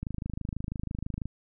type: click train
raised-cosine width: 5 ms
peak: -21 dBFS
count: 33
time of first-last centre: 0.03-1.256 s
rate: 26.1 Hz
effects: none